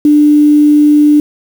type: tone with quantisation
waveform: sine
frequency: 296.7 Hz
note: D4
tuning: 18 cents sharp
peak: -3 dBFS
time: 0.05-1.2 s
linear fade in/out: 2 ms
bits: 5
effects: none